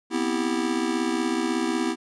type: chord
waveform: square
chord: C major seventh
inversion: third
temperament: just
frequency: 245.3 / 261.6 / 327 / 392.4 Hz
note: B3 / C4 / E4 / G4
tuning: -12 / 0 / -14 / +2 cents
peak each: -29 / -32 / -27 / -32 dBFS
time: 0.1-1.96 s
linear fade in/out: 50 ms
effects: resampled to 22050 Hz